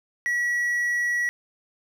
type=tone; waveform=triangle; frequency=1930 Hz; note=B6; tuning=40 cents flat; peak=-20 dBFS; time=0.26-1.29 s; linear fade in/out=0 ms; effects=none